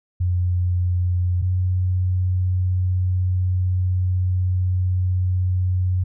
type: tone pair in turn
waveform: sine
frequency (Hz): 89.5 / 91.59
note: F2 / F#2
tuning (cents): +43 / -17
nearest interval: unison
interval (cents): 40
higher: second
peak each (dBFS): -17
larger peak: neither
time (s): 0.2-1.42 / 1.42-6.04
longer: second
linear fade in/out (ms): 10
effects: none